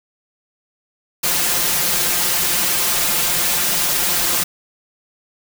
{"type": "noise with comb filter", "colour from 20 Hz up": "white", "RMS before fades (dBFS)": -18, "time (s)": [1.23, 4.44], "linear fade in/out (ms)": 10, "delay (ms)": 5.7, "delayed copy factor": 1, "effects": []}